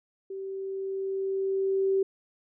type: tone with level ramp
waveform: sine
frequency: 386.7 Hz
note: G4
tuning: 24 cents flat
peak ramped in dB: -34 to -21 dBFS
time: 0.3-2.03 s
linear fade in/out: 5 ms
effects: none